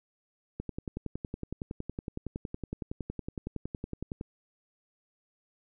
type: click train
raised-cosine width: 3 ms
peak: -22 dBFS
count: 40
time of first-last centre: 0.6-4.211 s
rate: 10.8 Hz
effects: none